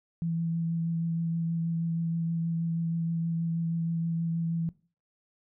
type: tone with vibrato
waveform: sine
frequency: 166.1 Hz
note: E3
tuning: 13 cents sharp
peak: -27 dBFS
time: 0.22-4.69 s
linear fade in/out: 0 ms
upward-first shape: triangle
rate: 6.3 Hz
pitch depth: 16 cents each way
effects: noise-tail reverb RT60 0.4 s tail -20 dB re dry